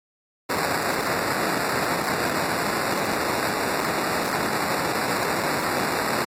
white noise with sample-and-hold, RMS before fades -25 dBFS, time 0.49-6.25 s, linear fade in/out 10 ms, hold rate 3150 Hz, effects high-pass 150 Hz 12 dB/octave + AAC 48 kbps

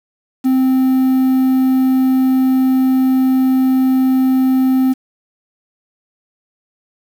triangle tone with quantisation, 260.7 Hz, C4, 6 cents flat, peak -8 dBFS, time 0.44-4.94 s, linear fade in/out 20 ms, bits 6, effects none

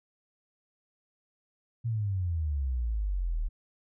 sine exponential sweep, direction down, 119.3 to 36.71 Hz, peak -27 dBFS, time 1.84-3.49 s, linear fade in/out 20 ms, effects none

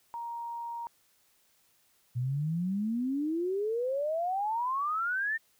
sine tone, 937 Hz, A#5, 9 cents sharp, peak -35 dBFS, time 0.14-0.87 s, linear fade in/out 0 ms
sine exponential sweep, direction up, 118.7 to 1838 Hz, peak -28 dBFS, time 2.15-5.38 s, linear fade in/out 20 ms
effects white hiss -68 dBFS RMS until 5.59 s

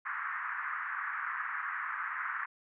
pink band-pass noise, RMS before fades -37 dBFS, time 0.05-2.46 s, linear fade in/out 10 ms, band 1100 to 1900 Hz, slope 48 dB/octave, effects none

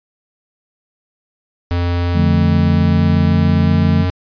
square tone with pitch glide, 87.31 to 90.49 Hz, F2 to F#2, 0 to -38 cents, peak -15 dBFS, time 1.71-4.1 s, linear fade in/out 0 ms, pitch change +62 cents, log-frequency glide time 1.99-3.86 s
sine chord, D minor, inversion none, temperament equal, 146.83 / 174.61 / 220 Hz, D3 / F3 / A3, 0 / 0 / 0 cents, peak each -16 dBFS, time 2.13-4.06 s, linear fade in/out 50 ms
effects resampled to 11025 Hz

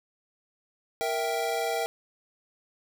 square chord, E diminished, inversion second, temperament equal, 466.2 / 659.3 / 784 Hz, Bb4 / E5 / G5, 0 / 0 / 0 cents, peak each -32 dBFS, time 1.01-1.86 s, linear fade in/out 0 ms, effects none

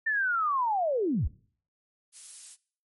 sine linear sweep, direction down, 1804 to 38.89 Hz, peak -24 dBFS, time 0.06-1.28 s, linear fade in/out 10 ms
violet noise, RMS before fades -40 dBFS, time 2.12-2.57 s, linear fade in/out 50 ms
effects noise-tail reverb RT60 0.5 s tail -21 dB re dry + MP3 48 kbps

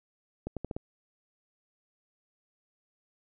accelerating click train, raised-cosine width 2 ms, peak -21 dBFS, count 5, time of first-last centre 0.47-0.765 s, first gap 97 ms, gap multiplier 0.82, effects none

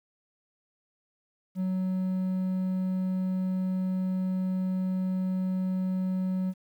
triangle tone, 186.2 Hz, F#3, 11 cents sharp, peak -24 dBFS, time 1.55-6.54 s, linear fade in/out 50 ms, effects 10-bit

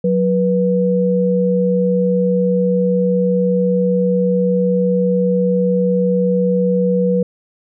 sine tone pair together, 182.9 / 488 Hz, F#3 / B4, -20 / -21 cents, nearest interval octave + perfect fourth, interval 1699 cents, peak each -15 dBFS, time 0.04-7.23 s, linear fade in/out 5 ms, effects none

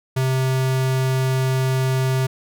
square tone, 131 Hz, C3, 2 cents sharp, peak -18 dBFS, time 0.16-2.27 s, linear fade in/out 10 ms, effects none

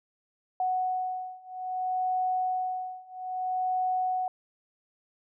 sine beating tone pair, 740 / 740.61 Hz, F#5 / F#5, 0 / +1 cents, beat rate 0.61 Hz, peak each -31 / -30 dBFS, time 0.6-4.28 s, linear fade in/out 2 ms, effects none

